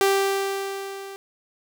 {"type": "tone with level ramp", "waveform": "sawtooth", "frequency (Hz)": 392, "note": "G4", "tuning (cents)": 0, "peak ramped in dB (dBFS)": [-12, -32], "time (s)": [0.01, 1.16], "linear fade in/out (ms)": 0, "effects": []}